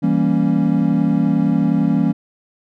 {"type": "chord", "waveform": "triangle", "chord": "E diminished seventh", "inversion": "none", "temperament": "equal", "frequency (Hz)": [164.81, 196, 233.1, 277.2], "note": ["E3", "G3", "Bb3", "Db4"], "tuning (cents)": [0, 0, 0, 0], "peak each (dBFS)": -17, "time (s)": [0.02, 2.13], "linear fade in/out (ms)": 20, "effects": []}